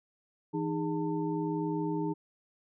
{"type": "tone cluster", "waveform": "sine", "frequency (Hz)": [164.6, 308.9, 409.9, 896], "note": ["E3", "D#4", "G#4", "A5"], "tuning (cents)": [-2, -12, -23, 31], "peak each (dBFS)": [-35, -32, -36, -39], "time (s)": [0.53, 2.14], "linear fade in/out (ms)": 20, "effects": []}